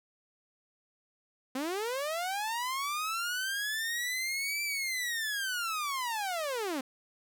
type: linear two-way sweep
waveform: sawtooth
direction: up then down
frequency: 249.1 to 2349 to 249.1 Hz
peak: -28 dBFS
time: 1.55-6.81 s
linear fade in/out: 5 ms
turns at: 4.63 s
effects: none